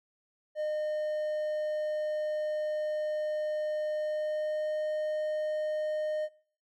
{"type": "tone with pitch glide", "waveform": "triangle", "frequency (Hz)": [610, 613.5], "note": ["D#5", "D#5"], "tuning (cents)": [-34, -25], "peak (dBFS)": -27, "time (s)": [0.55, 6.29], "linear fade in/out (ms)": 50, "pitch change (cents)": 9, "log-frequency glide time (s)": [3.94, 4.74], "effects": ["noise-tail reverb RT60 0.5 s tail -20 dB re dry", "MP3 64 kbps"]}